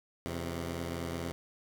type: tone pair together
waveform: 10% pulse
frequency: 84.82 / 131.7 Hz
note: E2 / C3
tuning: +50 / +12 cents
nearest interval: minor sixth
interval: 762 cents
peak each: -28 / -33 dBFS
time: 0.26-1.32 s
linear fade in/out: 0 ms
effects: none